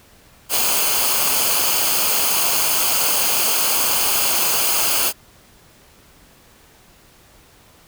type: noise with comb filter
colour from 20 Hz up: white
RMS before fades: -18 dBFS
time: 0.49-5.13 s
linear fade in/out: 50 ms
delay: 0.53 ms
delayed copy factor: -0.6
effects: pink hiss -50 dBFS RMS until 7.87 s